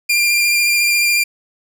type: tone with vibrato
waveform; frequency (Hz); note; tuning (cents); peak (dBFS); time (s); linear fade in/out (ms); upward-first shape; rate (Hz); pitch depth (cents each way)
sawtooth; 2391; D7; +30; -9; 0.09-1.24; 10; square; 14; 11
effects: none